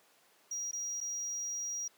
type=tone with dropouts; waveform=triangle; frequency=5730 Hz; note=F8; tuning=44 cents sharp; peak=-34 dBFS; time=0.51-1.88 s; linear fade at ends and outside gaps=5 ms; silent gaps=0.713-0.73 / 1.005-1.011 s; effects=pink hiss -65 dBFS RMS until 1.97 s + high-pass 400 Hz 12 dB/octave